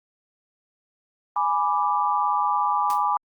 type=chord; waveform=sine; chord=G# diminished; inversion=none; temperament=equal; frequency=830.6 / 987.8 / 1174.7 Hz; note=G#5 / B5 / D6; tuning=0 / 0 / 0 cents; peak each=-24 dBFS; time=1.36-3.17 s; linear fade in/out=2 ms
type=noise with exponential decay; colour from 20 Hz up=white; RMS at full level=-34 dBFS; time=2.9-3.05 s; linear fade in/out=0 ms; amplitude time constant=31 ms
effects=Opus 24 kbps